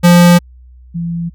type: tone pair in turn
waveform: square / sine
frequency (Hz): 174.61 / 169.44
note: F3 / E3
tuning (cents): 0 / +48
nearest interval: minor second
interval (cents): 52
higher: first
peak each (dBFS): -4 / -16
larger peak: first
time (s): 0.03-0.39 / 0.94-1.3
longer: neither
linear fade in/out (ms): 20
effects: added 62 Hz sine -36 dBFS peak until 1.34 s